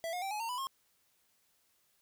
square tone with pitch steps, 662 / 717.8 / 778.2 / 843.8 / 914.8 / 991.9 / 1075.4 Hz, E5 / F5 / G5 / G#5 / A#5 / B5 / C6, +7 / +47 / -13 / +27 / -33 / +7 / +47 cents, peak -36 dBFS, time 0.04-0.67 s, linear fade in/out 0 ms, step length 90 ms, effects white hiss -73 dBFS RMS until 2.01 s

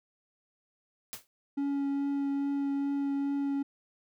white noise with exponential decay, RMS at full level -36 dBFS, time 1.13-1.27 s, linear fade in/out 0 ms, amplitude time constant 29 ms
triangle tone with vibrato, 279.9 Hz, C#4, 17 cents sharp, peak -26 dBFS, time 1.57-3.63 s, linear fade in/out 10 ms, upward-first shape triangle, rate 2.4 Hz, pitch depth 11 cents each way
effects none

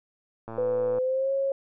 click train, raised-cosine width 1 ms, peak -24 dBFS, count 58, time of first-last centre 0.48-0.984 s, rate 113 Hz
sine tone with pitch glide, 500 to 545.3 Hz, B4 to C#5, +21 to -29 cents, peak -23 dBFS, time 0.58-1.52 s, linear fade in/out 2 ms, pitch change +150 cents, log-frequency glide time 0.92-1.32 s
effects none

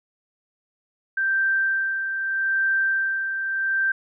sine tone with tremolo, 1568 Hz, G6, in tune, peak -18 dBFS, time 1.17-3.92 s, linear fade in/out 5 ms, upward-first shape sine, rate 0.8 Hz, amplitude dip 50%, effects none

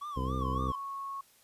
triangle tone with vibrato, 1104 Hz, C#6, 7 cents flat, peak -35 dBFS, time 0.01-0.76 s, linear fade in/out 10 ms, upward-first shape sine, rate 3.6 Hz, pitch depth 150 cents each way
harmonic tone, 64.6 Hz, C2, 21 cents flat, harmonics 1 / 2 / 3 / 4 / 5 / 6 / 7 / 8, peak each -34 / -36 / -42 / -39 / -45 / -48 / -43 / -45 dBFS, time 0.16-0.72 s, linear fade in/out 10 ms
sine tone with pitch glide, 1108.7 to 1099.8 Hz, C#6 to C#6, 0 to -14 cents, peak -36 dBFS, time 0.41-1.21 s, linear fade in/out 5 ms, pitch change -14 cents, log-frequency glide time 0.74-0.94 s
effects white hiss -63 dBFS RMS until 1.43 s + resampled to 32000 Hz

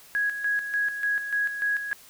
sine tone with tremolo, 1661.2 Hz, G#6, in tune, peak -22 dBFS, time 0.15-1.93 s, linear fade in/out 0 ms, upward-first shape square, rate 3.4 Hz, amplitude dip 60%, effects white hiss -51 dBFS RMS until 2.09 s

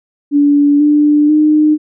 sine tone with pitch steps, 288.2 / 296.3 / 304.6 Hz, D4 / D4 / D#4, -33 / +15 / -37 cents, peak -6 dBFS, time 0.31-1.78 s, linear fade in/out 50 ms, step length 490 ms, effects none

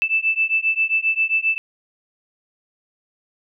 sine beating tone pair, 2637 / 2644.5 Hz, E7 / E7, 0 / +5 cents, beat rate 7.5 Hz, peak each -20 dBFS, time 0.02-1.58 s, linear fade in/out 0 ms, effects none

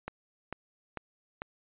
click train, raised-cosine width 0.5 ms, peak -21 dBFS, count 4, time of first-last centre 0.08-1.419 s, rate 2.24 Hz, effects resampled to 8000 Hz

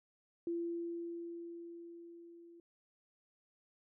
sine tone with level ramp, 340.1 Hz, F4, 46 cents flat, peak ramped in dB -34 to -55 dBFS, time 0.47-2.6 s, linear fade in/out 2 ms, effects none

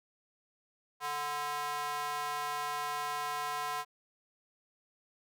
square tone with high-pass filter, 146.83 Hz, D3, in tune, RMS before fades -36 dBFS, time 1-3.85 s, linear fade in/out 50 ms, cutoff 940 Hz, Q 2.8, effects none

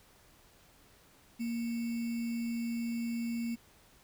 sine tone with sample-and-hold, 233.1 Hz, A#3, in tune, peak -32 dBFS, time 1.39-3.56 s, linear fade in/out 20 ms, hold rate 2450 Hz, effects pink hiss -62 dBFS RMS until 4.03 s

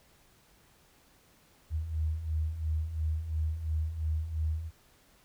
sine beating tone pair, 76.5 / 79.4 Hz, D#2 / D#2, -29 / +36 cents, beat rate 2.9 Hz, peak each -36 / -30 dBFS, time 1.7-4.71 s, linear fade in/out 50 ms, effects pink hiss -63 dBFS RMS until 5.24 s

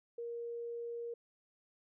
sine tone, 470 Hz, A#4, 14 cents sharp, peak -39 dBFS, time 0.18-1.14 s, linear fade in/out 5 ms, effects none

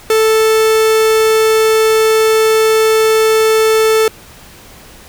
45% pulse tone, 440 Hz, A4, in tune, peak -8 dBFS, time 0.1-4.08 s, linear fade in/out 2 ms, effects pink hiss -38 dBFS RMS until 5.08 s

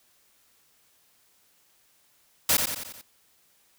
white noise with echo, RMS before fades -21 dBFS, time 2.49-2.57 s, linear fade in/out 5 ms, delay 89 ms, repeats 5, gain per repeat -5 dB, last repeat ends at 3.015 s, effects white hiss -64 dBFS RMS until 3.78 s

